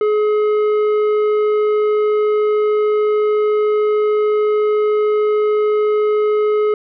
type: tone with tanh clipping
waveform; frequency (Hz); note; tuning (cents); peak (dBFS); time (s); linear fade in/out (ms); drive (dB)
sine; 423.2; G#4; +33; -14; 0.01-6.74; 2; 9
effects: none